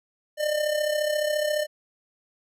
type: tone with amplitude modulation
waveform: square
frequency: 602 Hz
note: D5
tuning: 43 cents sharp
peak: -21 dBFS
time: 0.37-1.67 s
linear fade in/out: 50 ms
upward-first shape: sine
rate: 34.4 Hz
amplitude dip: 60%
effects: resampled to 32000 Hz